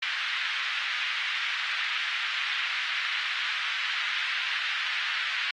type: band-pass noise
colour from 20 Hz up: pink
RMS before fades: -31 dBFS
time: 0.02-5.51 s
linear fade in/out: 5 ms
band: 1600 to 3400 Hz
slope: 24 dB/octave
effects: AAC 32 kbps